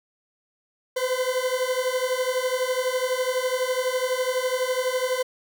40% pulse beating tone pair, 504 / 516 Hz, B4 / C5, +35 / -24 cents, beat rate 12 Hz, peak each -25 dBFS, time 0.96-5.23 s, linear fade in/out 10 ms, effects none

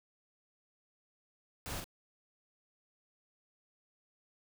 pink noise with echo, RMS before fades -42 dBFS, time 1.66-1.8 s, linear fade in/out 0 ms, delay 42 ms, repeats 1, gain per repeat -3 dB, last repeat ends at 1.842 s, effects none

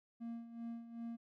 triangle tone with tremolo, 232.2 Hz, A#3, 7 cents flat, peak -39 dBFS, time 0.2-1.17 s, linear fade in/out 20 ms, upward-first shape sine, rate 2.6 Hz, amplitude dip 70%, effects none

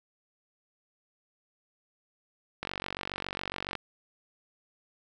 click train, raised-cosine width 0.3 ms, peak -17 dBFS, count 54, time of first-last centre 2.63-3.753 s, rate 47.2 Hz, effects none

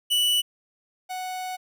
45% pulse tone pair in turn, 2960 / 740 Hz, F#7 / F#5, 0 / 0 cents, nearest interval 2 octaves, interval 2400 cents, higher first, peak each -19 / -30 dBFS, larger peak first, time 0.1-0.42 / 1.09-1.57 s, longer second, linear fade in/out 20 ms, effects none

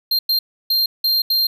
square tone bursts at uneven times, 4186 Hz, C8, in tune, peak -15 dBFS, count 5, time 0.11-0.19 / 0.29-0.39 / 0.7-0.86 / 1.04-1.22 / 1.3-1.47 s, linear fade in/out 5 ms, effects none

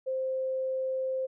sine tone, 523.3 Hz, C5, in tune, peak -28 dBFS, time 0.06-1.27 s, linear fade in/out 20 ms, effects none

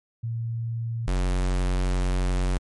sine / square tone pair in turn, 115.2 / 45.72 Hz, A#2 / F#1, -20 / -20 cents, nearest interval octave + major third, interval 1600 cents, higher first, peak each -26 / -22 dBFS, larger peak second, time 0.23-1.07 / 1.07-2.58 s, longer second, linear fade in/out 10 ms, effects MP3 48 kbps

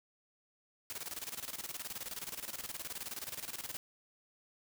white noise with tremolo, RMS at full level -41 dBFS, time 0.9-3.77 s, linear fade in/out 0 ms, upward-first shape square, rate 19 Hz, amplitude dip 75%, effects none

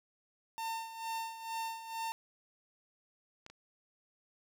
45% pulse tone with tremolo, 904 Hz, A5, 47 cents sharp, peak -35 dBFS, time 0.58-2.12 s, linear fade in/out 0 ms, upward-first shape sine, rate 2.2 Hz, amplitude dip 70%
clicks, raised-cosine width 0.2 ms, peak -31 / -35 dBFS, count 2, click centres 3.464 / 3.5 s
effects 12-bit

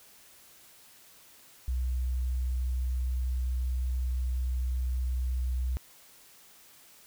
sine tone, 62.9 Hz, B1, 32 cents sharp, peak -27 dBFS, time 1.68-5.77 s, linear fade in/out 0 ms, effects white hiss -56 dBFS RMS until 7.06 s

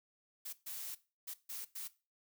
blue noise bursts at uneven times, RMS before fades -44 dBFS, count 5, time 0.45-0.53 / 0.66-0.95 / 1.27-1.34 / 1.49-1.65 / 1.75-1.88 s, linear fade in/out 10 ms, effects noise-tail reverb RT60 0.3 s tail -17 dB re dry

